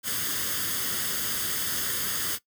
white noise with comb filter, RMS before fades -29 dBFS, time 0.03-2.39 s, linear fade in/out 50 ms, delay 0.61 ms, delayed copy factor +0.65, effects noise-tail reverb RT60 0.1 s tail -18 dB re dry + high-pass 60 Hz 12 dB/octave

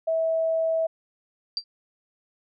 sine tone, 650 Hz, E5, 24 cents flat, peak -21 dBFS, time 0.07-0.87 s, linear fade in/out 10 ms
sine tone with exponential decay, 4699 Hz, D8, in tune, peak -20 dBFS, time 1.57-1.64 s, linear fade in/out 1 ms, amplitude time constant 15 ms
effects none

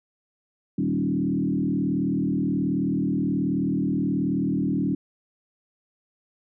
sine tone with frequency modulation, 233.7 Hz, A#3, 5 cents sharp, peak -21 dBFS, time 0.78-4.95 s, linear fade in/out 5 ms, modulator 38.7 Hz, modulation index 2.1, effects none

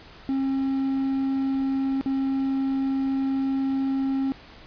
triangle tone with dropouts, 269.2 Hz, C4, 49 cents sharp, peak -20 dBFS, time 0.29-4.32 s, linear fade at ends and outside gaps 0 ms, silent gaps 2.011-2.06 s, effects pink hiss -47 dBFS RMS until 4.66 s + resampled to 11025 Hz

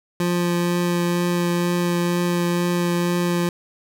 25% pulse tone with vibrato, 174.61 Hz, F3, in tune, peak -15 dBFS, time 0.2-3.49 s, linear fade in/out 2 ms, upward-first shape triangle, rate 2.1 Hz, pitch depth 11 cents each way, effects none

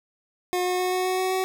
25% pulse tone with pitch steps, 360.7 / 363.2 / 365.7 / 368.3 / 370.8 / 373.4 / 376 Hz, F#4 / F#4 / F#4 / F#4 / F#4 / F#4 / F#4, -44 / -32 / -20 / -8 / +4 / +16 / +28 cents, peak -19 dBFS, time 0.53-1.44 s, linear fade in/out 0 ms, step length 130 ms, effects none

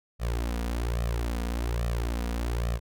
sawtooth tone with flanger, 58.27 Hz, A#1, in tune, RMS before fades -29 dBFS, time 0.19-2.8 s, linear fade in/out 50 ms, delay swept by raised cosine 1.6 to 4.2 ms, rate 1.2 Hz, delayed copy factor +0.9, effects none

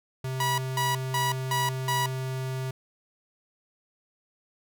square tone, 130.81 Hz, C3, in tune, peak -30 dBFS, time 0.24-2.71 s, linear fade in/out 5 ms
sawtooth tone bursts, 972 Hz, B5, 28 cents flat, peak -21 dBFS, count 5, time 0.4-2.06 s, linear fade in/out 2 ms, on 180 ms, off 190 ms
effects none

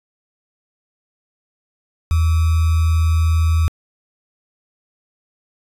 sine tone with sample-and-hold, 81.3 Hz, E2, 23 cents flat, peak -12 dBFS, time 2.11-3.68 s, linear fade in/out 0 ms, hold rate 1225 Hz, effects resampled to 32000 Hz

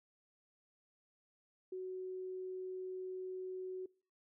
sine tone, 371.8 Hz, F#4, 8 cents sharp, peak -40 dBFS, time 1.72-3.86 s, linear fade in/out 5 ms, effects noise-tail reverb RT60 0.4 s tail -24 dB re dry

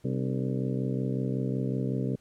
harmonic tone with a mistuned harmonic, 65.41 Hz, C2, in tune, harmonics 2 / 3 / 4 / 5 / 6 / 7 / 8 / 9, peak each -30 / -33 / -34 / -40 / -38 / -38 / -45 / -46 dBFS, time 0.04-2.16 s, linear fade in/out 10 ms, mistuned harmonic 5, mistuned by -110 cents, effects pink hiss -65 dBFS RMS until 2.2 s + low-pass 12000 Hz 12 dB/octave

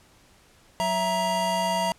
square tone cluster, 184.7 / 661 / 941 Hz, F#3 / E5 / A#5, -3 / +5 / +16 cents, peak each -33 / -28 / -26 dBFS, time 0.8-1.92 s, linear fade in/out 0 ms, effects pink hiss -57 dBFS RMS until 1.98 s + low-pass 11000 Hz 12 dB/octave

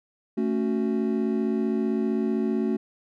triangle chord, F# minor, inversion first, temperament just, 222 / 277.5 / 370 Hz, A3 / C#4 / F#4, +16 / +2 / 0 cents, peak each -23 / -27 / -26 dBFS, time 0.37-2.77 s, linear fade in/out 10 ms, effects none

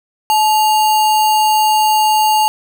sine tone with sample-and-hold, 861 Hz, A5, 38 cents flat, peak -9 dBFS, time 0.3-2.48 s, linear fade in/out 0 ms, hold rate 3675 Hz, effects none

